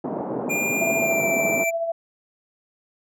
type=band-pass noise; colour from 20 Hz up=pink; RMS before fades=-28 dBFS; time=0.04-1.64 s; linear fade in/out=5 ms; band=180 to 830 Hz; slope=24 dB/octave
type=tone with pitch glide; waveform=square; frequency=2400 to 2342 Hz; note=D7 to D7; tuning=+37 to -5 cents; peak=-23 dBFS; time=0.49-1.71 s; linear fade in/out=20 ms; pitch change=-42 cents; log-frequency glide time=0.98-1.26 s
type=tone with tremolo; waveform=sine; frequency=667 Hz; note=E5; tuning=20 cents sharp; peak=-20 dBFS; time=0.81-1.92 s; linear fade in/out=5 ms; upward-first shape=triangle; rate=14 Hz; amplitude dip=55%
effects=none